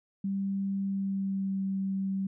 sine tone with pitch glide, 196 to 193.3 Hz, G3 to G3, 0 to -24 cents, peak -28 dBFS, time 0.24-2.27 s, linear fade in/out 5 ms, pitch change -24 cents, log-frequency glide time 0.83-1.61 s, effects none

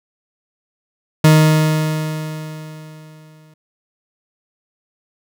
40% pulse tone with exponential decay, 155.56 Hz, D#3, in tune, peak -5 dBFS, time 1.24-3.54 s, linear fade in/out 5 ms, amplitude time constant 500 ms, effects none

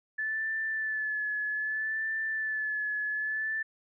sine tone with vibrato, 1738 Hz, A6, 22 cents flat, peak -29 dBFS, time 0.18-3.63 s, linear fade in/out 10 ms, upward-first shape sine, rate 0.63 Hz, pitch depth 34 cents each way, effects none

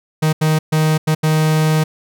45% pulse tone bursts at uneven times, 156.1 Hz, D#3, 6 cents sharp, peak -12 dBFS, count 5, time 0.22-0.33 / 0.41-0.59 / 0.72-0.98 / 1.07-1.15 / 1.23-1.84 s, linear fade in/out 10 ms, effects none

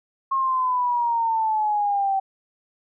sine exponential sweep, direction down, 1082 to 770 Hz, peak -19 dBFS, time 0.31-2.2 s, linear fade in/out 10 ms, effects none

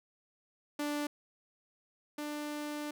sawtooth tone pair in turn, 293.7 / 296.6 Hz, D4 / D4, 0 / +17 cents, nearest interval unison, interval 17 cents, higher second, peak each -29 / -33 dBFS, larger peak first, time 0.79-1.07 / 2.18-2.91 s, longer second, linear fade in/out 5 ms, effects none

